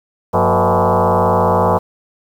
sine tone with frequency modulation, 178.1 Hz, F3, 34 cents sharp, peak -10 dBFS, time 0.33-1.79 s, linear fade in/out 20 ms, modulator 137 Hz, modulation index 6.9, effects 7-bit

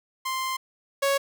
sawtooth tone pair in turn, 1046.5 / 554.4 Hz, C6 / C#5, 0 / 0 cents, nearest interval major seventh, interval 1100 cents, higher first, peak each -23 / -17 dBFS, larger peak second, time 0.25-0.57 / 1.02-1.18 s, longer first, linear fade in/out 10 ms, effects none

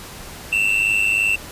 triangle tone pair together, 2637 / 2740 Hz, E7 / F7, 0 / -34 cents, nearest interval minor second, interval 66 cents, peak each -17 dBFS, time 0.52-1.36 s, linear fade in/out 10 ms, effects pink hiss -36 dBFS RMS until 1.51 s + resampled to 32000 Hz

